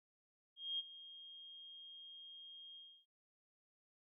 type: tone with ADSR envelope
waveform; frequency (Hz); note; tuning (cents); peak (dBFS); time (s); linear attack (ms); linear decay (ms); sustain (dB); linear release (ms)
sine; 3235; G#7; -46; -36; 0.56-3.06; 230; 26; -16; 300
effects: noise-tail reverb RT60 0.3 s tail -19 dB re dry